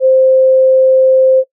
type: tone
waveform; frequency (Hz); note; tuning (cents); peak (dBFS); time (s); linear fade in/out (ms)
sine; 523.3; C5; 0; -5; 0-1.44; 50
effects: noise-tail reverb RT60 0.1 s tail -18 dB re dry